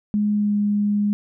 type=tone with pitch glide; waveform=sine; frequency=208.5 to 206.1 Hz; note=G#3 to G#3; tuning=+7 to -13 cents; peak=-17 dBFS; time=0.14-1.13 s; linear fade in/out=0 ms; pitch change=-20 cents; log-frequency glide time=0.32-0.55 s; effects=none